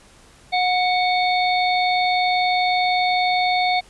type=harmonic tone with a mistuned harmonic; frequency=728 Hz; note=F#5; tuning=28 cents flat; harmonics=1 / 3 / 5 / 6; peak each=-18 / -23 / -27 / -29 dBFS; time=0.52-3.81 s; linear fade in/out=20 ms; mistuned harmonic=3; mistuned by=+34 cents; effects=pink hiss -50 dBFS RMS until 3.89 s + resampled to 24000 Hz